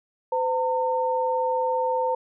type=tone pair together; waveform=sine; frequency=510 / 908.7 Hz; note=C5 / A#5; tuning=-44 / -44 cents; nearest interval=minor seventh; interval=1000 cents; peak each=-24 dBFS; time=0.32-2.15 s; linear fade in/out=5 ms; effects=none